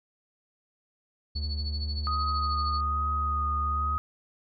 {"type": "tone", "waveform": "triangle", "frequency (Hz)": 74.4, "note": "D2", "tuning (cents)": 23, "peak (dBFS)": -27, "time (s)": [1.35, 3.98], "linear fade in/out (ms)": 10}
{"type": "tone with tremolo", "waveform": "sine", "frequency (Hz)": 4435, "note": "C#8", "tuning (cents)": 0, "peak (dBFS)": -32, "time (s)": [1.35, 2.81], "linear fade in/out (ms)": 10, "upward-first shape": "triangle", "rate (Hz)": 13, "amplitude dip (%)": 90}
{"type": "tone with vibrato", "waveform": "sine", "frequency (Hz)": 1244.5, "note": "D#6", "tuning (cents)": 0, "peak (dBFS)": -27, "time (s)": [2.07, 3.98], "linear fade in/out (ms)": 0, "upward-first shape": "sine", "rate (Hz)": 1.2, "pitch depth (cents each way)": 18}
{"effects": []}